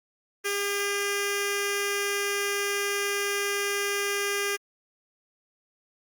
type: tone with notch filter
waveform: 10% pulse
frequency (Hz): 403.1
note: G4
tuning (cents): +48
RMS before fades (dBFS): -28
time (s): 0.44-4.57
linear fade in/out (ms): 20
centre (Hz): 880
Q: 0.85
effects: Opus 32 kbps